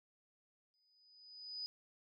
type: tone with exponential growth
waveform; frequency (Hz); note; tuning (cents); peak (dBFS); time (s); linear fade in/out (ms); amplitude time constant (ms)
sine; 4978; D#8; 0; -39; 0.74-1.66; 0; 200
effects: none